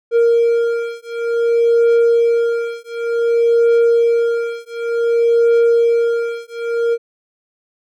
triangle beating tone pair, 466.2 / 466.75 Hz, A#4 / A#4, 0 / +2 cents, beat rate 0.55 Hz, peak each -13 dBFS, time 0.11-6.98 s, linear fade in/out 50 ms, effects none

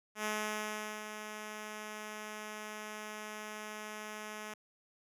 5% pulse tone with ADSR envelope, 213.2 Hz, G#3, 46 cents sharp, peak -22 dBFS, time 0.15-4.54 s, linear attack 97 ms, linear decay 780 ms, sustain -9 dB, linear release 6 ms, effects resampled to 32000 Hz

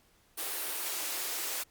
white high-pass noise, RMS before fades -35 dBFS, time 0.37-1.64 s, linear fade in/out 20 ms, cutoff 290 Hz, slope 96 dB/octave, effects pink hiss -66 dBFS RMS until 1.7 s + Opus 48 kbps

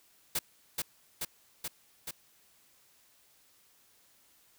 white noise with echo, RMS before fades -31 dBFS, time 0.35-0.39 s, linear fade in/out 5 ms, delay 430 ms, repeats 4, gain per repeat -2 dB, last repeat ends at 2.11 s, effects white hiss -65 dBFS RMS until 4.58 s

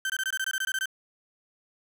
35% pulse tone bursts, 1550 Hz, G6, 20 cents flat, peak -25 dBFS, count 12, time 0.05-0.857 s, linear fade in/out 2 ms, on 48 ms, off 21 ms, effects none

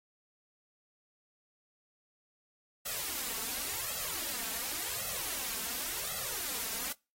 white noise with flanger, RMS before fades -37 dBFS, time 2.85-6.93 s, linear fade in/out 10 ms, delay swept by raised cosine 1.5 to 4.5 ms, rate 0.91 Hz, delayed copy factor +1, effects noise-tail reverb RT60 0.3 s tail -26 dB re dry + AAC 48 kbps

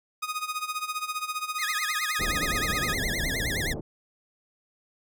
sawtooth tone with tremolo, 1244.5 Hz, D#6, in tune, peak -23 dBFS, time 0.22-2.95 s, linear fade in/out 10 ms, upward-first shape sine, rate 15 Hz, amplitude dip 80%
sawtooth tone with vibrato, 1864.7 Hz, A#6, in tune, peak -25 dBFS, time 1.58-3.74 s, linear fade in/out 20 ms, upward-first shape sine, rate 9.6 Hz, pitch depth 230 cents each way
pink low-pass noise, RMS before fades -32 dBFS, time 2.19-3.81 s, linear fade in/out 10 ms, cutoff 650 Hz, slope 24 dB/octave
effects none

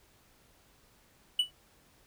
triangle tone with exponential decay, 2960 Hz, F#7, in tune, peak -19 dBFS, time 1.39-1.51 s, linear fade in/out 5 ms, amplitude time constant 24 ms, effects pink hiss -64 dBFS RMS until 2.06 s

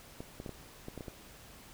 clicks, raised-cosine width 2 ms, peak -28 dBFS, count 8, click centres 0.205 / 0.401 / 0.462 / 0.493 / 0.884 / 0.977 / 1.008 / 1.082 s, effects pink hiss -54 dBFS RMS until 1.73 s

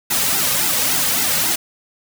white noise with flanger, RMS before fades -18 dBFS, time 0.1-1.56 s, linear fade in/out 10 ms, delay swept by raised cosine 1.7 to 3 ms, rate 3.6 Hz, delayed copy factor -1, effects none

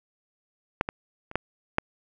clicks, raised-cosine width 0.5 ms, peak -7 / -14 / -25 / -9 / -6 dBFS, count 5, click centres 0.811 / 0.889 / 1.314 / 1.356 / 1.784 s, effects none

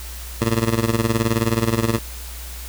15% pulse tone with tremolo, 113.8 Hz, A#2, 41 cents flat, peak -8 dBFS, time 0.41-1.99 s, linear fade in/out 10 ms, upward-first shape sine, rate 19 Hz, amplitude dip 80%, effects added 60 Hz sine -32 dBFS peak until 2.68 s + white hiss -37 dBFS RMS until 2.68 s

